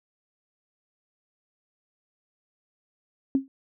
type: tone with exponential decay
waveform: sine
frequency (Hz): 269.2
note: C4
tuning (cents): +49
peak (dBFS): -15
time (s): 3.35-3.48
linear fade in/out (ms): 1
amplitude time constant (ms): 27
effects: none

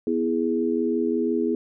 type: chord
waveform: sine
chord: E major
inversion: second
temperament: equal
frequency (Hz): 246.9 / 329.6 / 415.3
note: B3 / E4 / G#4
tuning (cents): 0 / 0 / 0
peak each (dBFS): -25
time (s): 0.07-1.55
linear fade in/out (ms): 2
effects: none

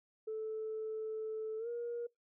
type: tone with pitch glide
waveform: sine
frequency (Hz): 437.4 to 474.2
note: A4 to A#4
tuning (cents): -10 to +30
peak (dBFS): -36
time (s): 0.27-2.07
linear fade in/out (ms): 10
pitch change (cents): +140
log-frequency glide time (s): 1.58-1.68
effects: noise-tail reverb RT60 0.2 s tail -26 dB re dry + tanh soft clip ceiling -33 dBFS

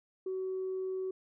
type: tone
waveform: sine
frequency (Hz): 376.2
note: F#4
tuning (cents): +29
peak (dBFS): -32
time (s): 0.26-1.11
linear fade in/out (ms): 5
effects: tanh soft clip ceiling -29 dBFS

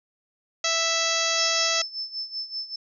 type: harmonic tone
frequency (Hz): 659.3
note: E5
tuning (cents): 0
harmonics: 1 / 2 / 3 / 4 / 5 / 6 / 7 / 8 / 9 / 10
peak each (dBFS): -31 / -31 / -31 / -31 / -31 / -31 / -31 / -31 / -31 / -31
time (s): 0.64-1.82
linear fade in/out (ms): 5
type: tone with tremolo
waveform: sine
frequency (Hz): 5274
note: E8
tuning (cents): 0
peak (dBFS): -27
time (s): 1.38-2.76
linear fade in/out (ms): 5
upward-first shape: sine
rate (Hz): 5.2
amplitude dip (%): 80
effects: none

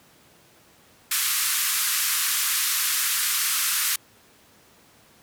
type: band-pass noise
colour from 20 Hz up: white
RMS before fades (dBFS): -24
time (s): 1.11-3.96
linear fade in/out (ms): 5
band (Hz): 1100 to 15000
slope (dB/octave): 48
effects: pink hiss -55 dBFS RMS until 5.22 s + high-pass 100 Hz 12 dB/octave

